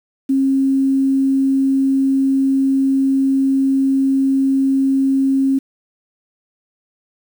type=tone with quantisation; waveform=sine; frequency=270 Hz; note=C#4; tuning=45 cents flat; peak=-12 dBFS; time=0.29-5.59 s; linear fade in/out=10 ms; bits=7; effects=none

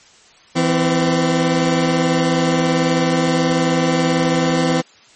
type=tone pair together; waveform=20% pulse; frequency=164.96 / 256.7 Hz; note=E3 / C4; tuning=+2 / -33 cents; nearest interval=minor sixth; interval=765 cents; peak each=-12 dBFS; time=0.55-4.82 s; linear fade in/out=20 ms; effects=white hiss -48 dBFS RMS until 5.15 s + MP3 32 kbps

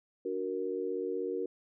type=chord; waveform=sine; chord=D augmented; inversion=none; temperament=equal; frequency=293.7 / 370 / 466.2 Hz; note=D4 / F#4 / A#4; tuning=0 / 0 / 0 cents; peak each=-40 / -35 / -35 dBFS; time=0.25-1.46 s; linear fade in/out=5 ms; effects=none

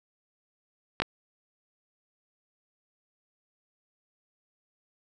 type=clicks; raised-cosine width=0.3 ms; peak=-10 dBFS; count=2; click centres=1.001 / 1.02 s; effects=none

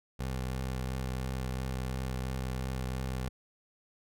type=tone with vibrato; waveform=20% pulse; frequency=64.5 Hz; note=C2; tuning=24 cents flat; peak=-28 dBFS; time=0.19-3.29 s; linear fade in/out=10 ms; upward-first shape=triangle; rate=2.9 Hz; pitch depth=25 cents each way; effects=none

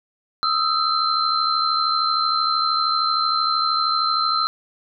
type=tone cluster; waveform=sine; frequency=1256 / 1329 / 4103 Hz; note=D#6 / E6 / C8; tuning=+16 / +14 / -35 cents; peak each=-22 dBFS; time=0.43-4.47 s; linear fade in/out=0 ms; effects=none

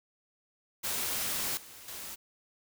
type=noise with level steps; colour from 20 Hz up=white; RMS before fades=-33 / -50 / -42 dBFS; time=0.83-2.16 s; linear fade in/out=20 ms; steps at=1.57 / 1.88 s; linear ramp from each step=2 ms; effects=none

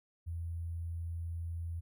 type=tone with sample-and-hold; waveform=sine; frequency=84 Hz; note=E2; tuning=33 cents sharp; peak=-36 dBFS; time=0.26-1.81 s; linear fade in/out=20 ms; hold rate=11025 Hz; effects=none

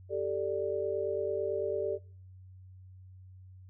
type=chord; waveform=sine; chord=G suspended second; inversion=none; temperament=just; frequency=392 / 441 / 588 Hz; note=G4 / A4 / D5; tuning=0 / +4 / +2 cents; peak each=-34 dBFS; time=0.09-1.99 s; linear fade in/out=50 ms; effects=noise-tail reverb RT60 0.5 s tail -24 dB re dry + added 93 Hz sine -49 dBFS peak until 3.69 s

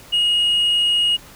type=tone; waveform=sine; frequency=2877 Hz; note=F#7; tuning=49 cents flat; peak=-12 dBFS; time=0.12-1.17 s; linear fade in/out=20 ms; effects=tanh soft clip ceiling -13 dBFS + pink hiss -43 dBFS RMS until 1.35 s

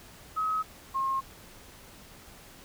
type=tone pair in turn; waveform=sine; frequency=1275 / 1072.1 Hz; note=D#6 / C6; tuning=+42 / +42 cents; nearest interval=minor third; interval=300 cents; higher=first; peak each=-26 dBFS; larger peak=neither; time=0.36-0.63 / 0.94-1.21 s; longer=neither; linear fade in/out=20 ms; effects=pink hiss -51 dBFS RMS until 2.64 s

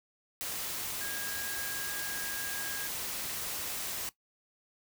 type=tone in noise; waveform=sine; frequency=1634 Hz; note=G#6; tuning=29 cents flat; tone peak=-40 dBFS; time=1.01-2.87 s; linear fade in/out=0 ms; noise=white; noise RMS=-37 dBFS; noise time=0.41-4.09 s; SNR=-6 dB; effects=noise-tail reverb RT60 0.1 s tail -17 dB re dry

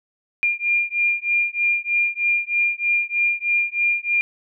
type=beating tone pair; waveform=sine; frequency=2402 / 2405.2 Hz; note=D7 / D7; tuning=+38 / +41 cents; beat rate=3.2 Hz; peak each=-21 dBFS; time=0.43-4.21 s; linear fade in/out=0 ms; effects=none

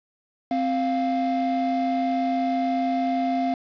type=tone pair together; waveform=triangle; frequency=261.6 / 698.4 Hz; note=C4 / F5; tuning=0 / 0 cents; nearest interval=octave + perfect fourth; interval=1700 cents; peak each=-22 dBFS; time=0.51-3.54 s; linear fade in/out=2 ms; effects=resampled to 11025 Hz + 7-bit

